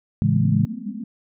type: chord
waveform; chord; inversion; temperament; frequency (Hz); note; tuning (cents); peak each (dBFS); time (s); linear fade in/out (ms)
sine; A major seventh; none; equal; 110 / 138.59 / 164.81 / 207.7; A2 / C#3 / E3 / G#3; 0 / 0 / 0 / 0; -21; 0.22-0.65; 0
type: band-pass noise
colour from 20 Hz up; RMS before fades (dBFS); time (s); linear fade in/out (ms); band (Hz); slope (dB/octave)
pink; -31; 0.33-1.04; 5; 190 to 250; 96
effects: none